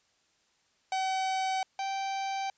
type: tone pair in turn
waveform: 45% pulse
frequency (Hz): 760 / 779.6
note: F#5 / G5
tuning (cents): +46 / -10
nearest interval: unison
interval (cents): 44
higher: second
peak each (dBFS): -28 / -31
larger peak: first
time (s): 0.92-1.63 / 1.79-2.5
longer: neither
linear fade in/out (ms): 2
effects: white hiss -70 dBFS RMS until 2.57 s + resampled to 16000 Hz